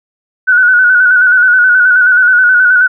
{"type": "tone with vibrato", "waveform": "sine", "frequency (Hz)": 1480, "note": "F#6", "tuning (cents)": 0, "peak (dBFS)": -4, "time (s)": [0.47, 2.88], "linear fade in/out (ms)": 20, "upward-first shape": "square", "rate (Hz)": 9.4, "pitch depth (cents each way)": 41, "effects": []}